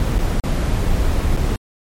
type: noise with dropouts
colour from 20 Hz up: brown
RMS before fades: -17 dBFS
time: 0-1.56 s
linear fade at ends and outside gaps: 1 ms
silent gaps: 0.183-0.188 / 0.4-0.437 / 1.367-1.372 s
effects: MP3 64 kbps